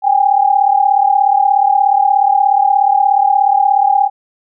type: tone pair together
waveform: sine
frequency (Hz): 784 / 820.8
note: G5 / G#5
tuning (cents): 0 / -21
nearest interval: minor second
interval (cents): 79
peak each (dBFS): -11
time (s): 0.02-4.1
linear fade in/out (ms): 50
effects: none